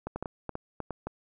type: clicks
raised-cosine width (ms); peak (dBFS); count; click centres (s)
1; -20; 9; 0.07 / 0.16 / 0.226 / 0.258 / 0.493 / 0.554 / 0.803 / 0.907 / 1.07
effects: none